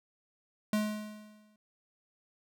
square tone with exponential decay, 212.2 Hz, G#3, 38 cents sharp, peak -26 dBFS, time 0.73-1.56 s, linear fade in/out 2 ms, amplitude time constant 180 ms, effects none

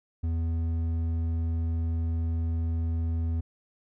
sine tone with hard clipping, 82.41 Hz, E2, in tune, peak -27 dBFS, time 0.23-3.41 s, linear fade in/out 10 ms, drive 6 dB, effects none

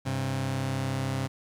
sawtooth tone pair together, 100.3 / 133.76 Hz, G2 / C3, +40 / +39 cents, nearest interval perfect fourth, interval 499 cents, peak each -29 / -25 dBFS, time 0.05-1.28 s, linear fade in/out 20 ms, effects low-pass 11000 Hz 12 dB/octave + 10-bit

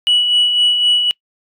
sine tone with tremolo, 2940 Hz, F#7, 12 cents flat, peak -7 dBFS, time 0.07-1.11 s, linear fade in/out 0 ms, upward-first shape sine, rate 3.9 Hz, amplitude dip 50%, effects noise-tail reverb RT60 0.1 s tail -25 dB re dry + tanh soft clip ceiling -7 dBFS

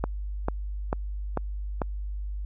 click train, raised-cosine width 1 ms, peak -12 dBFS, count 5, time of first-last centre 0.04-1.818 s, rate 2.25 Hz, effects added 50 Hz sine -30 dBFS peak until 2.45 s

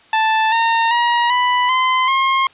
sawtooth tone with pitch steps, 880 / 915.3 / 951.9 / 990.1 / 1029.7 / 1071 Hz, A5 / A#5 / A#5 / B5 / C6 / C6, 0 / -32 / +36 / +4 / -28 / +40 cents, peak -9 dBFS, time 0.13-2.47 s, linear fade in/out 2 ms, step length 390 ms, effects white hiss -48 dBFS RMS until 2.53 s + resampled to 8000 Hz

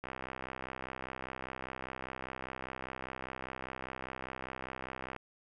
click train, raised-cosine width 0.5 ms, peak -25 dBFS, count 334, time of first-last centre 0.04-5.163 s, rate 65 Hz, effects none

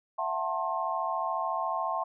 sine chord, F# half-diminished seventh, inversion third, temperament just, 666 / 740 / 888 / 1065.6 Hz, E5 / F#5 / A5 / C6, +18 / 0 / +16 / +31 cents, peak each -34 / -35 / -34 / -32 dBFS, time 0.18-2.04 s, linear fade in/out 10 ms, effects none

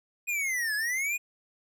square linear two-way sweep, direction down then up, 2489 to 1661.2 to 2489 Hz, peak -28 dBFS, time 0.27-1.18 s, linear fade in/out 20 ms, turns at 0.75 s, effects none

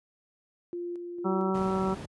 sine tone with tremolo, 348.7 Hz, F4, 3 cents flat, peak -32 dBFS, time 0.73-1.5 s, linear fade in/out 0 ms, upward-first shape square, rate 2.2 Hz, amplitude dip 35%
harmonic tone, 190 Hz, F#3, 46 cents sharp, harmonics 1 / 2 / 3 / 4 / 5 / 6 / 7, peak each -28 / -30 / -38 / -37 / -36 / -41 / -36 dBFS, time 1.24-1.95 s, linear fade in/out 20 ms
brown noise, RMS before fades -34 dBFS, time 1.54-2.06 s, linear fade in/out 10 ms
effects high-pass 100 Hz 12 dB/octave + resampled to 24000 Hz

